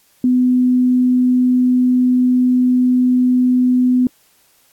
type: tone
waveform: sine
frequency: 251 Hz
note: B3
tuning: 28 cents sharp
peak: -10 dBFS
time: 0.24-4.07 s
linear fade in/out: 2 ms
effects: white hiss -55 dBFS RMS until 4.72 s + AAC 64 kbps